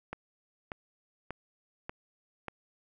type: click train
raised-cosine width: 0.5 ms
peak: -22 dBFS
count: 5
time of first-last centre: 0.13-2.483 s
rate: 1.7 Hz
effects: none